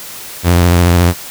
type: tone with vibrato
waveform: sawtooth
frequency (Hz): 87.31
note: F2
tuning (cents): 0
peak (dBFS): -3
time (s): 0.43-1.14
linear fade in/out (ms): 50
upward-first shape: triangle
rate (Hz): 14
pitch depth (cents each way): 62
effects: white hiss -29 dBFS RMS until 1.3 s